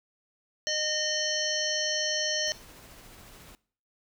harmonic tone, 612 Hz, D#5, 29 cents flat, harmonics 1 / 3 / 5 / 7 / 9 / 10, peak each -34 / -34 / -34 / -34 / -34 / -34 dBFS, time 0.67-2.52 s, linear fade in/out 0 ms
pink noise with tremolo, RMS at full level -49 dBFS, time 2.47-3.55 s, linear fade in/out 0 ms, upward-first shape triangle, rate 14 Hz, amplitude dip 30%
effects noise-tail reverb RT60 0.5 s tail -21 dB re dry

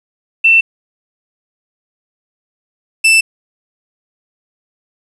sine / 40% pulse tone pair in turn, 2682 / 2654 Hz, E7 / E7, +29 / +11 cents, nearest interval unison, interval 18 cents, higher first, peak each -5 dBFS, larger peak neither, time 0.44-0.61 / 3.04-3.21 s, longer neither, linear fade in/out 10 ms, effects resampled to 24000 Hz + 7-bit

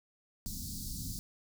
pink band-stop noise, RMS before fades -40 dBFS, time 0.46-1.19 s, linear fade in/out 0 ms, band 270 to 4300 Hz, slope 48 dB/octave, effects none

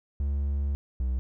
triangle tone pair in turn, 70.4 / 63.45 Hz, C#2 / B1, +27 / +47 cents, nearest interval major second, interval 180 cents, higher first, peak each -23 dBFS, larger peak neither, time 0.2-0.75 / 1-1.19 s, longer first, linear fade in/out 0 ms, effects none

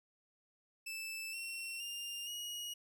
sawtooth tone with pitch steps, 2637 / 2719 / 2804 / 2891 Hz, E7 / F7 / F7 / F#7, 0 / -47 / +6 / -41 cents, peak -38 dBFS, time 0.86-2.74 s, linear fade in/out 10 ms, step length 470 ms, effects none

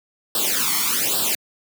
white noise with flanger, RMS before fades -21 dBFS, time 0.35-1.35 s, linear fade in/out 2 ms, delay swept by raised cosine 0.23 to 0.94 ms, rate 1.2 Hz, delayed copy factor +0.95, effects high-pass 200 Hz 12 dB/octave

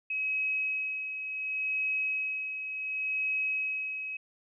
sine tone with tremolo, 2550 Hz, D#7, 42 cents sharp, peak -27 dBFS, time 0.1-4.17 s, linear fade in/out 5 ms, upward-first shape sine, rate 0.69 Hz, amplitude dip 55%, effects none

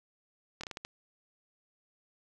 slowing click train, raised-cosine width 0.2 ms, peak -22 dBFS, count 6, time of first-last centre 0.61-0.85 s, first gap 25 ms, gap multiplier 1.33, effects none

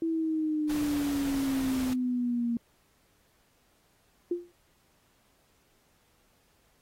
sine exponential sweep, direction down, 329.8 to 233.1 Hz, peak -26 dBFS, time 0.02-2.57 s, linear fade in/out 2 ms
pink noise, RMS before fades -40 dBFS, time 0.69-1.94 s, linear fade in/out 10 ms
sine tone with exponential decay, 349.1 Hz, F4, 1 cent flat, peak -23 dBFS, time 4.31-4.52 s, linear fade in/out 5 ms, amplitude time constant 45 ms
effects pink hiss -68 dBFS RMS until 6.81 s + AAC 48 kbps

